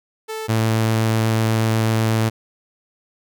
sawtooth tone pair in turn, 439.3 / 111.49 Hz, A4 / A2, -3 / +23 cents, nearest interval 2 octaves, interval 2374 cents, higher first, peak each -22 / -12 dBFS, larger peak second, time 0.28-0.48 / 0.48-2.3 s, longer second, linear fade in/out 20 ms, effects none

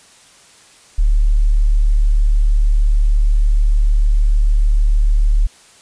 sine tone, 36.71 Hz, D1, in tune, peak -9 dBFS, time 0.98-5.47 s, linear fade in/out 10 ms, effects white hiss -46 dBFS RMS until 5.81 s + resampled to 22050 Hz

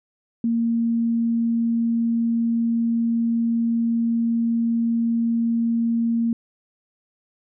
sine tone, 231.3 Hz, A#3, 13 cents flat, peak -18 dBFS, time 0.44-6.33 s, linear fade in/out 2 ms, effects none

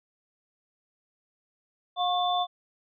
sine tone cluster, 715 / 1090 / 3527 Hz, F5 / C#6 / A7, +41 / -29 / +3 cents, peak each -25 / -31 / -31 dBFS, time 1.96-2.47 s, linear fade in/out 50 ms, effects none

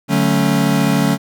square chord, D major seventh, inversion none, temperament equal with one note detuned, 146.83 / 185.96 / 220 / 277.2 Hz, D3 / F#3 / A3 / C#4, 0 / +9 / 0 / 0 cents, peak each -19 dBFS, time 0.08-1.18 s, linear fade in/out 50 ms, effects none

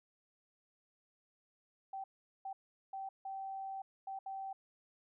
sine tone bursts at uneven times, 775 Hz, G5, 20 cents flat, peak -40 dBFS, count 6, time 1.93-2.04 / 2.45-2.53 / 2.93-3.09 / 3.25-3.82 / 4.07-4.19 / 4.26-4.53 s, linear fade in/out 5 ms, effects none

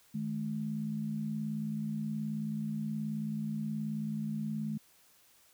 sine tone pair together, 155.56 / 214.3 Hz, D#3 / A3, 0 / -45 cents, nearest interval tritone, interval 555 cents, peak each -38 / -34 dBFS, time 0.14-4.78 s, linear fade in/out 10 ms, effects white hiss -64 dBFS RMS until 5.53 s

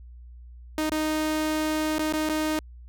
sawtooth tone with dropouts, 310 Hz, D#4, 6 cents flat, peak -20 dBFS, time 0.78-2.59 s, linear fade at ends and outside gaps 1 ms, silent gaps 0.895-0.918 / 1.983-1.992 / 2.126-2.136 / 2.29-2.295 s, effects added 60 Hz sine -42 dBFS peak until 2.88 s

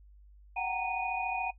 sine tone cluster, 736 / 770 / 927 / 2471 Hz, F#5 / G5 / A#5 / D#7, -9 / -31 / -10 / -13 cents, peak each -35 / -36 / -38 / -34 dBFS, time 0.56-1.51 s, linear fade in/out 10 ms, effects noise-tail reverb RT60 0.1 s tail -18 dB re dry + added 50 Hz sine -53 dBFS peak until 1.58 s

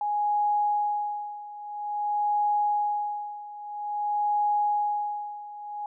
sine tone with tremolo, 830.6 Hz, G#5, in tune, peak -21 dBFS, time 0.01-5.86 s, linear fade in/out 2 ms, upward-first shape sine, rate 0.5 Hz, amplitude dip 85%, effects none

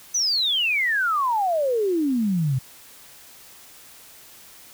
sine exponential sweep, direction down, 6180 to 123.47 Hz, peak -19 dBFS, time 0.14-2.59 s, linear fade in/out 10 ms, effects white hiss -47 dBFS RMS until 4.73 s

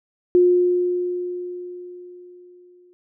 sine tone with exponential decay, 357.1 Hz, F4, 39 cents sharp, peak -10 dBFS, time 0.35-2.93 s, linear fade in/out 0 ms, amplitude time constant 560 ms, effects none

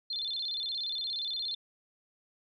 sine tone with vibrato, 3856 Hz, B7, 42 cents flat, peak -32 dBFS, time 0.1-1.55 s, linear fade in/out 5 ms, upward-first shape square, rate 17 Hz, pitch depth 150 cents each way, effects none

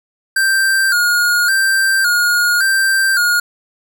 square tone with vibrato, 1500 Hz, F#6, 23 cents sharp, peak -12 dBFS, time 0.36-3.4 s, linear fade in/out 5 ms, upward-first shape square, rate 0.89 Hz, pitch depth 79 cents each way, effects none

